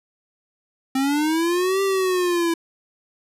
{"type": "linear two-way sweep", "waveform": "square", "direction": "up then down", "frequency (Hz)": [261.6, 393.7, 331.3], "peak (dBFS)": -19, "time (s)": [0.95, 2.54], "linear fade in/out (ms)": 5, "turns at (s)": 1.82, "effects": ["resampled to 32000 Hz"]}